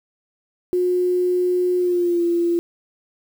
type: tone with pitch glide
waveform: sine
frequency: 360 to 342.8 Hz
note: F#4 to F4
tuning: -47 to -32 cents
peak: -16 dBFS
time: 0.73-2.59 s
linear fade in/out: 0 ms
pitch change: -85 cents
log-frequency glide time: 1.79-2.23 s
effects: 7-bit